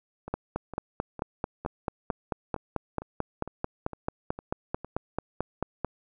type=two click trains; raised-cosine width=1 ms; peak=-14 / -24 dBFS; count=26 / 11; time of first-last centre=0.34-5.847 / 0.28-4.846 s; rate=4.54 / 2.19 Hz; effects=none